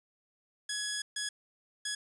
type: tone bursts at uneven times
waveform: 10% pulse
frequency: 1678 Hz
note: G#6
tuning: 17 cents sharp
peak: -24 dBFS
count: 3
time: 0.69-1.02 / 1.16-1.29 / 1.85-1.95 s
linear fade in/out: 5 ms
effects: resampled to 24000 Hz + 10-bit